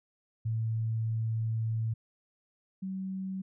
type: tone pair in turn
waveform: sine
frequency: 112.1 / 190.11 Hz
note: A2 / F#3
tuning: +33 / +47 cents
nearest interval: major sixth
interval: 914 cents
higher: second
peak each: -28 / -33 dBFS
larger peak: first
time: 0.45-1.94 / 2.82-3.42 s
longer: first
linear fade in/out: 10 ms
effects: none